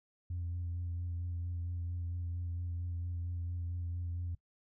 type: tone with vibrato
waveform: sine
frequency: 86.8 Hz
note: F2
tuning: 10 cents flat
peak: -34 dBFS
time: 0.3-4.35 s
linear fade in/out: 5 ms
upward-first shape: sine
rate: 4.4 Hz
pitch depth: 24 cents each way
effects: noise-tail reverb RT60 0.1 s tail -21 dB re dry + tanh soft clip ceiling -32 dBFS